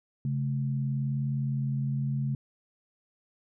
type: tone pair together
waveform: sine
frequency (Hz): 136.95 / 216.4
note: C#3 / A3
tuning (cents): -21 / -29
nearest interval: minor sixth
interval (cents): 792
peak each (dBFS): -27 / -35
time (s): 0.25-2.35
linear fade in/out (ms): 2
effects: none